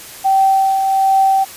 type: tone with tremolo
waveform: sine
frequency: 774 Hz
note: G5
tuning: 22 cents flat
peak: -8 dBFS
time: 0.24-1.45 s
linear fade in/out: 20 ms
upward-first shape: triangle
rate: 1.3 Hz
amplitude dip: 45%
effects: white hiss -34 dBFS RMS until 1.56 s + resampled to 32000 Hz